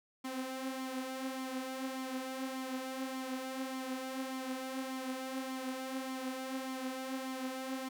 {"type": "tone with flanger", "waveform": "sawtooth", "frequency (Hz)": 261.6, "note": "C4", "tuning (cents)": 0, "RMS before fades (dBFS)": -40, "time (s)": [0.24, 7.89], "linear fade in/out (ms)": 10, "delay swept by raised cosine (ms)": [0.9, 6.3], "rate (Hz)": 1.7, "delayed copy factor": 0.55, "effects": []}